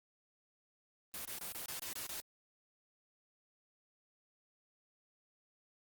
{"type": "noise bursts", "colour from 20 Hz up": "white", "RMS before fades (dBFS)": -43, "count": 8, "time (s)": [1.14, 2.202], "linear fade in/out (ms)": 0, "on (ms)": 110, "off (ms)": 26, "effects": ["Opus 24 kbps"]}